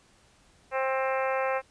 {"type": "harmonic tone", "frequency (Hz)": 264.5, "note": "C4", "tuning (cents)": 19, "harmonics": [2, 3, 4, 5, 6, 7, 8, 9, 10], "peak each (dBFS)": [-28, -32, -34, -36, -38, -39, -40, -41, -42], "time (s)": [0.71, 1.62], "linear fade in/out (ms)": 50, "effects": ["pink hiss -61 dBFS RMS until 1.7 s", "resampled to 22050 Hz"]}